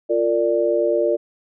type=chord; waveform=sine; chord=Bb major; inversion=second; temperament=equal with one note detuned; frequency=349.2 / 457.4 / 587.3 Hz; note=F4 / Bb4 / D5; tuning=0 / -33 / 0 cents; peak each=-21 / -21 / -19 dBFS; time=0.09-1.17 s; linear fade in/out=20 ms; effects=none